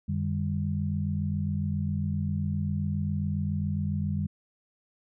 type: tone cluster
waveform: sine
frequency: 91.5 / 151.1 / 198.5 Hz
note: F#2 / D3 / G3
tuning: -19 / +50 / +22 cents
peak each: -30 / -31 / -31 dBFS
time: 0.08-4.27 s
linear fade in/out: 10 ms
effects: none